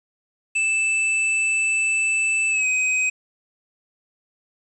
square tone with pitch glide, 2637 to 2519 Hz, E7 to D#7, 0 to +21 cents, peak -19 dBFS, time 0.55-3.1 s, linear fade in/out 10 ms, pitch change -79 cents, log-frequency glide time 2.5-2.66 s, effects resampled to 22050 Hz + 8-bit

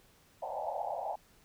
white band-pass noise, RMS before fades -37 dBFS, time 0.42-1.16 s, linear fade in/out 10 ms, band 540 to 890 Hz, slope 96 dB/octave, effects pink hiss -64 dBFS RMS until 1.44 s

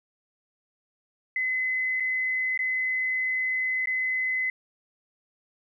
sine tone with dropouts, 2032 Hz, B6, 49 cents sharp, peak -24 dBFS, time 1.36-4.5 s, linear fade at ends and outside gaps 2 ms, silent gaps 2-2.004 / 2.576-2.591 / 3.858-3.872 s, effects 11-bit

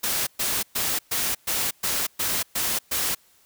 white noise bursts, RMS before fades -25 dBFS, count 9, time 0.03-3.15 s, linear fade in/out 10 ms, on 240 ms, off 120 ms, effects white hiss -59 dBFS RMS until 3.45 s

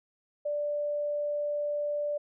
sine tone, 587.3 Hz, D5, in tune, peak -28 dBFS, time 0.45-2.18 s, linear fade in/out 10 ms, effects none

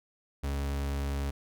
40% pulse tone, 69.9 Hz, C#2, 15 cents sharp, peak -29 dBFS, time 0.43-1.31 s, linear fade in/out 10 ms, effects none

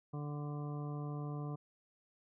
harmonic tone, 146.83 Hz, D3, in tune, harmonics 1 / 2 / 3 / 4 / 5 / 7 / 8, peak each -39 / -47 / -50 / -56 / -53 / -54 / -56 dBFS, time 0.13-1.56 s, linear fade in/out 10 ms, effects none

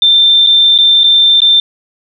sine tone with dropouts, 3574 Hz, A7, 26 cents sharp, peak -4 dBFS, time 0.02-1.6 s, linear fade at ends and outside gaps 2 ms, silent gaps 0.465-0.47 / 0.779-0.786 / 1.035-1.041 / 1.404-1.418 s, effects none

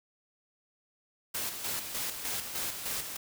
white noise with tremolo, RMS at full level -34 dBFS, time 1.34-3.17 s, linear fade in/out 10 ms, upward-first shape square, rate 3.3 Hz, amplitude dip 50%, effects none

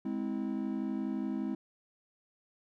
triangle chord, Ab augmented, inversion none, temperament just, 207.7 / 259.6 / 324.5 Hz, Ab3 / C4 / E4, 0 / -13 / -27 cents, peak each -34 / -34 / -36 dBFS, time 0.05-1.55 s, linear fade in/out 5 ms, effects none

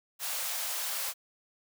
white high-pass noise, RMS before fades -34 dBFS, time 0.19-1.14 s, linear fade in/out 50 ms, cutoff 520 Hz, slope 48 dB/octave, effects none

